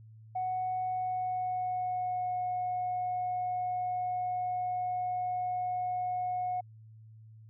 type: tone with pitch glide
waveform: sine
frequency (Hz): 740 to 727.7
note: F#5 to F#5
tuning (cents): 0 to -29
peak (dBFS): -29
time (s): 0.35-6.61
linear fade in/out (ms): 10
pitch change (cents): -29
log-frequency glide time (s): 0.82-2.36
effects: tanh soft clip ceiling -26 dBFS + added 110 Hz sine -50 dBFS peak until 7.49 s